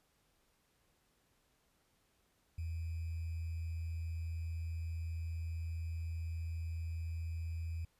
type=tone with sample-and-hold; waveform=sine; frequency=82.41 Hz; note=E2; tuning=in tune; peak=-37 dBFS; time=2.58-7.85 s; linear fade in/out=5 ms; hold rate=2450 Hz; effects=pink hiss -75 dBFS RMS until 7.99 s + resampled to 32000 Hz